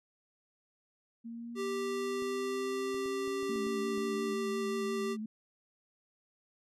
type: linear sweep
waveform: sine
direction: up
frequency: 230 to 295.3 Hz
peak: -40 dBFS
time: 1.24-4.35 s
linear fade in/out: 20 ms
type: tone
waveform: square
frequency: 392 Hz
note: G4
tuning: in tune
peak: -34 dBFS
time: 1.55-5.17 s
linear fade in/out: 50 ms
type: clicks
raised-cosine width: 2 ms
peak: -39 dBFS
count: 8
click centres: 2.223 / 2.945 / 3.059 / 3.277 / 3.429 / 3.56 / 3.667 / 3.979 s
type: tone with vibrato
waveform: sine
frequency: 221.7 Hz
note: A3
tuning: 13 cents sharp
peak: -36 dBFS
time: 3.49-5.26 s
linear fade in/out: 5 ms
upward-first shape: triangle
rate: 5.7 Hz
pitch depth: 74 cents each way
effects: low-pass 10000 Hz 12 dB/octave